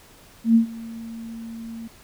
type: tone with ADSR envelope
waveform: sine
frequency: 228.1 Hz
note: A#3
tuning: 37 cents flat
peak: -10 dBFS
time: 0.44-1.88 s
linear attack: 110 ms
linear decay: 110 ms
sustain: -22 dB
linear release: 10 ms
effects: pink hiss -50 dBFS RMS until 2.03 s